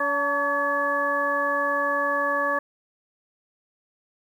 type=harmonic tone with a mistuned harmonic; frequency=284.1 Hz; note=C#4; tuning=43 cents sharp; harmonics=1 / 2 / 3 / 4 / 6; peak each=-35 / -27 / -34 / -25 / -26 dBFS; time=0-2.59 s; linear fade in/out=5 ms; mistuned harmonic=3; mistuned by=+77 cents; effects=9-bit